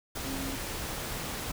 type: tone in noise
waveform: sine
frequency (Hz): 269.7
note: C#4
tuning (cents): -47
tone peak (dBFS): -37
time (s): 0.25-0.56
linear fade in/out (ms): 10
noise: pink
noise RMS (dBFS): -36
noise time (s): 0.15-1.52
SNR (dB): -4
effects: none